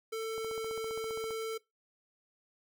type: tone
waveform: square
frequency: 445.4 Hz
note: A4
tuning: 21 cents sharp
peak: -35 dBFS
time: 0.12-1.58 s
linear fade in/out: 10 ms
type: click train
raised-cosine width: 1 ms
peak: -33 dBFS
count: 15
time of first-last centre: 0.38-1.307 s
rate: 15.1 Hz
effects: noise-tail reverb RT60 0.2 s tail -22 dB re dry